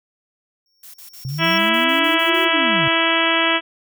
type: tone with exponential growth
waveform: square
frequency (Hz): 5500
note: F8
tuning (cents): -27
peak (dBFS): -26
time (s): 0.66-1.58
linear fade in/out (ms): 1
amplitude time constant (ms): 200
type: noise bursts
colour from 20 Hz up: blue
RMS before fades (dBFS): -40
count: 11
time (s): 0.83-2.45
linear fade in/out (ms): 5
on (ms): 110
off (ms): 41
type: linear two-way sweep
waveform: sine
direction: up then down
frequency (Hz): 127.2 to 372.7 to 127.2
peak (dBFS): -23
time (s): 1.25-2.88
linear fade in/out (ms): 0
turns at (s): 2.43
type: harmonic tone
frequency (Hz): 329.6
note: E4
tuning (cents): 0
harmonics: 1 / 2 / 3 / 4 / 5 / 6 / 7 / 8 / 9 / 10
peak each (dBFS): -24 / -24 / -24 / -24 / -24 / -24 / -24 / -24 / -24 / -24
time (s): 1.38-3.61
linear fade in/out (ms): 50
effects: none